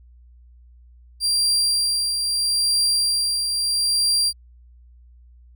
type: tone with tremolo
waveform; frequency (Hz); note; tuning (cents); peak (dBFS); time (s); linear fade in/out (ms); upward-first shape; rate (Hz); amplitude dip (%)
35% pulse; 4742; D8; +16; -15; 1.2-4.33; 50; triangle; 0.77; 45
effects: added 60 Hz sine -46 dBFS peak until 5.55 s